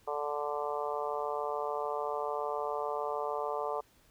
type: harmonic tone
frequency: 146.83 Hz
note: D3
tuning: in tune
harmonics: 3 / 4 / 5 / 6 / 7 / 8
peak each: -37 / -38 / -39 / -40 / -40 / -41 dBFS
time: 0.07-3.81 s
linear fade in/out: 10 ms
effects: pink hiss -65 dBFS RMS until 4.1 s